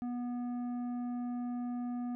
triangle tone with tanh clipping, 243.8 Hz, B3, 22 cents flat, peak -36 dBFS, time 0.02-2.15 s, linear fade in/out 0 ms, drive 13 dB, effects none

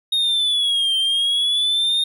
triangle linear two-way sweep, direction down then up, 3729 to 3136 to 3682 Hz, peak -15 dBFS, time 0.12-2.04 s, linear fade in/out 5 ms, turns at 0.96 s, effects none

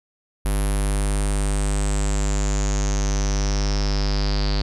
square tone with low-pass filter sweep, 50.2 Hz, G1, 42 cents sharp, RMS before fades -21 dBFS, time 0.45-4.62 s, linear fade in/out 5 ms, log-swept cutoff 11000 to 4500 Hz, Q 9.1, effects none

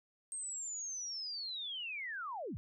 sine linear sweep, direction down, 8510 to 65.41 Hz, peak -39 dBFS, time 0.32-2.57 s, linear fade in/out 0 ms, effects none

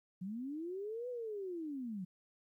sine linear two-way sweep, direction up then down, 174.61 to 503 to 174.61 Hz, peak -39 dBFS, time 0.21-2.05 s, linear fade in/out 10 ms, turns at 1.09 s, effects 13-bit

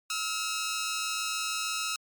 10% pulse tone pair together, 1289.6 / 1396 Hz, E6 / F6, -38 / -1 cents, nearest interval minor second, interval 137 cents, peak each -23 / -27 dBFS, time 0.1-1.96 s, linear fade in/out 2 ms, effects MP3 96 kbps

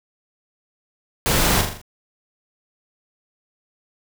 pink noise with echo, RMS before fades -19 dBFS, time 1.26-1.61 s, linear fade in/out 0 ms, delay 41 ms, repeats 5, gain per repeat -5 dB, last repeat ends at 1.815 s, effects none

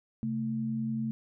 sine tone pair together, 132.6 / 223 Hz, C3 / A3, +23 / +23 cents, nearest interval major sixth, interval 900 cents, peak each -36 / -30 dBFS, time 0.23-1.11 s, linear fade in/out 0 ms, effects none

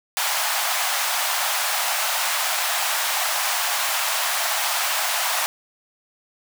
pink high-pass noise, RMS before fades -23 dBFS, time 0.17-5.46 s, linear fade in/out 0 ms, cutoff 660 Hz, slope 48 dB/octave, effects none

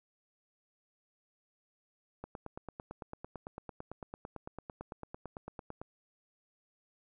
click train, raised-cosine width 1 ms, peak -28 dBFS, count 33, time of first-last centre 2.24-5.815 s, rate 8.95 Hz, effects none

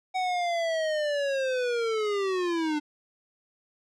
square linear sweep, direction down, 752 to 293.7 Hz, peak -26 dBFS, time 0.14-2.8 s, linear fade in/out 20 ms, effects low-pass 5000 Hz 12 dB/octave

